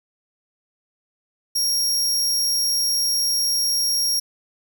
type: tone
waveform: sawtooth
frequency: 5588 Hz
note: F8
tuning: in tune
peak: -16 dBFS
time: 1.55-4.2 s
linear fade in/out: 10 ms
effects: none